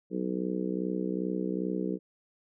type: harmonic tone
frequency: 62.5 Hz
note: B1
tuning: 21 cents sharp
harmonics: 3 / 4 / 5 / 6 / 7 / 8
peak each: -33 / -39 / -34 / -38 / -36 / -42 dBFS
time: 0.1-1.99 s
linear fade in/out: 50 ms
effects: none

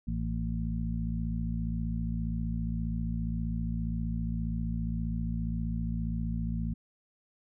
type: harmonic tone with a mistuned harmonic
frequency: 55 Hz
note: A1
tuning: in tune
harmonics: 1 / 2 / 3 / 4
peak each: -33 / -37 / -35 / -36 dBFS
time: 0.07-6.74 s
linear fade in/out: 10 ms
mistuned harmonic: 4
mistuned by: +53 cents
effects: none

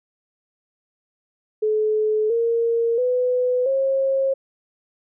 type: tone with pitch steps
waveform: sine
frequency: 430 / 463.5 / 499.7 / 538.6 Hz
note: A4 / A#4 / B4 / C#5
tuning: -40 / -10 / +20 / -50 cents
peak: -17 dBFS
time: 1.62-4.34 s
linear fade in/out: 10 ms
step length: 680 ms
effects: none

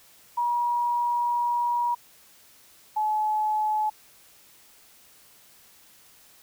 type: tone pair in turn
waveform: sine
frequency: 958 / 855.9 Hz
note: A#5 / A5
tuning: +47 / -48 cents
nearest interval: major second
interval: 195 cents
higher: first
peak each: -22 dBFS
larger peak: neither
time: 0.37-1.95 / 2.96-3.9 s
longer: first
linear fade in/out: 10 ms
effects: white hiss -55 dBFS RMS until 6.42 s

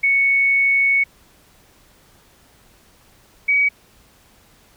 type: tone pair in turn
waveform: sine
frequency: 2217 / 2264 Hz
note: C#7 / C#7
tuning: 0 / +36 cents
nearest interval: unison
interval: 36 cents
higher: second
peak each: -13 dBFS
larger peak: neither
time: 0.03-1.04 / 3.48-3.69 s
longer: first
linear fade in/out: 10 ms
effects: pink hiss -53 dBFS RMS until 4.76 s

